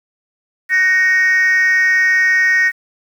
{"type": "tone with frequency modulation", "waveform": "sine", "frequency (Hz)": 1864.7, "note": "A#6", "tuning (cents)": 0, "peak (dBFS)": -8, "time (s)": [0.69, 2.72], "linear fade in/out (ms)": 50, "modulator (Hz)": 359, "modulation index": 0.52, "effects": ["tanh soft clip ceiling -8 dBFS", "7-bit"]}